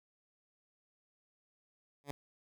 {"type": "tone with exponential growth", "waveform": "10% pulse", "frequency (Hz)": 142.5, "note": "C#3", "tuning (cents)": 48, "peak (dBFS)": -27, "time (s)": [2.04, 2.11], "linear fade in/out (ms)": 0, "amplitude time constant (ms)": 15, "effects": []}